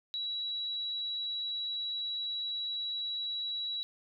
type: tone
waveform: sine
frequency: 3904 Hz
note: B7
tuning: 21 cents flat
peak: -33 dBFS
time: 0.14-3.83 s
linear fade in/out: 0 ms
effects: none